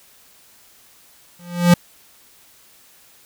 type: tone with exponential growth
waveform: square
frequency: 174.7 Hz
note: F3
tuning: 1 cent sharp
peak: -6 dBFS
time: 1.39-1.74 s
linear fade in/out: 5 ms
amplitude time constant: 76 ms
effects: white hiss -51 dBFS RMS until 3.25 s